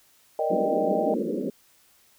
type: chord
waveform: sine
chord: Eb major seventh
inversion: second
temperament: equal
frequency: 466.2 / 587.3 / 622.3 / 784 Hz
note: Bb4 / D5 / Eb5 / G5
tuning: 0 / 0 / 0 / 0 cents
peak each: -29 / -30 / -26 / -29 dBFS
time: 0.39-1.14 s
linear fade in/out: 2 ms
type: band-pass noise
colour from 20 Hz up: pink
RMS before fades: -28 dBFS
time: 0.5-1.5 s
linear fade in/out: 5 ms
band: 180 to 550 Hz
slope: 96 dB/octave
effects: white hiss -60 dBFS RMS until 2.18 s